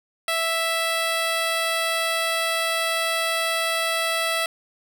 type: tone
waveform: 10% pulse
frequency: 659.3 Hz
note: E5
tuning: in tune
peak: -13 dBFS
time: 0.28-4.46 s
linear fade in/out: 2 ms
effects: none